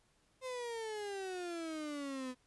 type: exponential sweep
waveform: 35% pulse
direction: down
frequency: 523.3 to 249.5 Hz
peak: -38 dBFS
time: 0.41-2.35 s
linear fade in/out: 50 ms
effects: pink hiss -73 dBFS RMS until 2.46 s + resampled to 24000 Hz